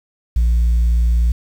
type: tone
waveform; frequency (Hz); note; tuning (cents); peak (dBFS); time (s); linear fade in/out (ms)
sine; 58.3; A#1; +1; -9; 0.36-1.32; 5
effects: tanh soft clip ceiling -10 dBFS + 7-bit